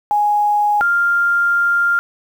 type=tone pair in turn; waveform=sine; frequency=830.6 / 1396.9 Hz; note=G#5 / F6; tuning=0 / 0 cents; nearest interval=major sixth; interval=900 cents; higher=second; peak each=-12 dBFS; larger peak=neither; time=0.11-0.81 / 0.81-1.99 s; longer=second; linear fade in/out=0 ms; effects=7-bit